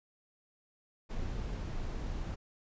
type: noise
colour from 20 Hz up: brown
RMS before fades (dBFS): -37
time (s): 1.09-2.36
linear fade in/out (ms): 20
effects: resampled to 16000 Hz